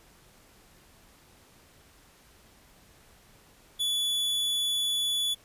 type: tone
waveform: 45% pulse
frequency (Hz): 3433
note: A7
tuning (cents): -43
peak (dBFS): -26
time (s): 3.79-5.35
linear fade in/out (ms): 20
effects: pink hiss -58 dBFS RMS until 5.44 s + resampled to 32000 Hz